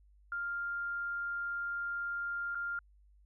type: tone with dropouts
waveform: sine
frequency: 1399 Hz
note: F6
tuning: 3 cents sharp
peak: -34 dBFS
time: 0.32-2.79 s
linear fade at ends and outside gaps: 2 ms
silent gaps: 2.548-2.553 s
effects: added 50 Hz sine -60 dBFS peak until 3.25 s